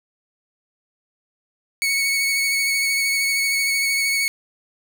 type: tone with vibrato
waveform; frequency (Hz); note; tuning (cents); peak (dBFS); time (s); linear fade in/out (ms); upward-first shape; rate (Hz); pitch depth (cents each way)
sawtooth; 2217; C#7; 0; -15; 1.82-4.28; 0; sine; 13; 17
effects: none